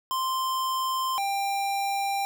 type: tone pair in turn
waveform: square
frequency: 1044 / 792.8 Hz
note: C6 / G5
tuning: -4 / +19 cents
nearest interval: perfect fourth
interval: 477 cents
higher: first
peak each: -26 dBFS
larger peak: neither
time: 0.11-1.18 / 1.18-2.25 s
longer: neither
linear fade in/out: 0 ms
effects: none